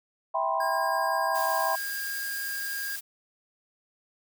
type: chord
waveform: sine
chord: C major seventh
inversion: first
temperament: just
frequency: 654.1 / 784.9 / 981.1 / 1046.5 Hz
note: E5 / G5 / B5 / C6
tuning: -14 / +2 / -12 / 0 cents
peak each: -30 dBFS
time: 0.34-1.76 s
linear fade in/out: 10 ms
type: tone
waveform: square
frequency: 1619 Hz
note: G#6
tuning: 45 cents flat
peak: -33 dBFS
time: 0.6-2.96 s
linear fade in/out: 5 ms
type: noise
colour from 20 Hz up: blue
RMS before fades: -37 dBFS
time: 1.34-3.01 s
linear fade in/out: 20 ms
effects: none